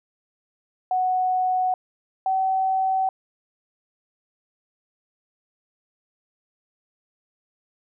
sine tone pair in turn, 740 / 761.7 Hz, F#5 / G5, 0 / -50 cents, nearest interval minor second, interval 50 cents, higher second, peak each -19 dBFS, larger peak neither, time 0.91-1.74 / 2.26-3.09 s, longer neither, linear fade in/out 2 ms, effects none

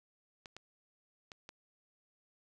clicks, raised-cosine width 0.2 ms, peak -30 dBFS, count 4, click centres 0.458 / 0.566 / 1.318 / 1.491 s, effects none

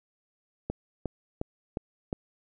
click train, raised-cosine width 2 ms, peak -17 dBFS, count 5, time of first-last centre 0.7-2.129 s, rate 2.8 Hz, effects none

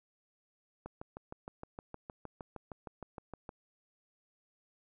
click train, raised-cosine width 1 ms, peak -29 dBFS, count 18, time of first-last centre 0.86-3.492 s, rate 6.46 Hz, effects none

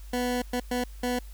20% pulse tone bursts at uneven times, 246.9 Hz, B3, in tune, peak -21 dBFS, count 4, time 0.13-0.42 / 0.53-0.6 / 0.71-0.84 / 1.03-1.19 s, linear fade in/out 5 ms, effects added 50 Hz sine -40 dBFS peak until 1.33 s + white hiss -56 dBFS RMS until 1.33 s

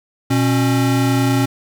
square tone pair together, 121.3 / 272.8 Hz, B2 / C#4, -31 / -28 cents, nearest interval octave + major second, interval 1403 cents, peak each -17 dBFS, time 0.3-1.46 s, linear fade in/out 10 ms, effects none

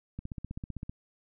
click train, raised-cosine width 5 ms, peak -25 dBFS, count 12, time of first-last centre 0.19-0.895 s, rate 15.6 Hz, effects none

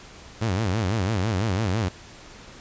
sawtooth tone with vibrato, 101.7 Hz, G#2, 36 cents flat, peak -18 dBFS, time 0.41-1.89 s, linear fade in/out 10 ms, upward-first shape sine, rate 6 Hz, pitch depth 220 cents each way, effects pink hiss -45 dBFS RMS until 2.6 s + resampled to 16000 Hz

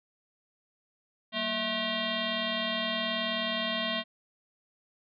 sine tone with frequency modulation, 1932 Hz, B6, 39 cents flat, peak -28 dBFS, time 1.32-4.04 s, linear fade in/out 50 ms, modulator 425 Hz, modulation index 4.3, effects none

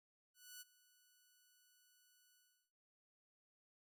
5% pulse tone with ADSR envelope, 1480 Hz, F#6, in tune, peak -40 dBFS, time 0.34-2.72 s, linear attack 270 ms, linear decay 26 ms, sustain -20 dB, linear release 370 ms, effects none

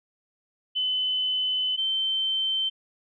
sine tone pair in turn, 3026 / 3100 Hz, F#7 / G7, +38 / -20 cents, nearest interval unison, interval 42 cents, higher second, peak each -23 dBFS, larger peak neither, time 0.75-1.77 / 1.77-2.7 s, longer first, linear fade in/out 20 ms, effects none

